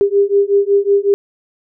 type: beating tone pair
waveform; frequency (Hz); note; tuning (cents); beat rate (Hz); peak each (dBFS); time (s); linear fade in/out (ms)
sine; 398.4 / 403.8; G4 / G#4; +28 / -49; 5.4; -13; 0.01-1.14; 0
effects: none